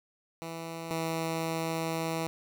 10% pulse tone pair in turn, 164.81 / 163.11 Hz, E3 / E3, 0 / -18 cents, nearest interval unison, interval 18 cents, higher first, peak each -29 / -22 dBFS, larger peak second, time 0.42-0.91 / 0.91-2.27 s, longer second, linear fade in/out 0 ms, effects none

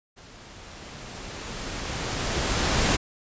pink noise with level ramp, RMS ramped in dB -48 to -21 dBFS, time 0.16-2.97 s, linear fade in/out 20 ms, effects resampled to 16000 Hz

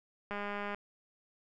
click train, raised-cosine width 0.5 ms, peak -24 dBFS, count 90, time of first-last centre 0.31-0.746 s, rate 204 Hz, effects none

